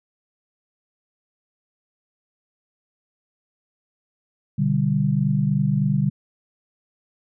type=chord; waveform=sine; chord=G major; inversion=first; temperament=equal; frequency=123.47 / 146.83 / 196 Hz; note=B2 / D3 / G3; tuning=0 / 0 / 0 cents; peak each=-25 / -20 / -22 dBFS; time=4.58-6.1 s; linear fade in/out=10 ms; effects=none